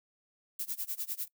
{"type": "noise with tremolo", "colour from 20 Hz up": "violet", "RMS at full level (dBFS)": -34, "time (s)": [0.59, 1.28], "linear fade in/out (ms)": 5, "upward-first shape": "sine", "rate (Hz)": 10, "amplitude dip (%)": 95, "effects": ["noise-tail reverb RT60 0.1 s tail -21 dB re dry"]}